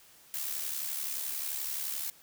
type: noise with amplitude modulation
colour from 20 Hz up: blue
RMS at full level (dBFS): -33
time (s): 0.34-2.1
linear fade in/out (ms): 0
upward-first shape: sine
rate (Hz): 71.5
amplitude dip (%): 55
effects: white hiss -58 dBFS RMS until 2.22 s